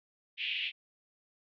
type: band-pass noise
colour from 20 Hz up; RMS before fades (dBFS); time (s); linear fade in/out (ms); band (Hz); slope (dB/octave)
white; -35; 0.37-0.72; 50; 2300 to 3200; 48
effects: none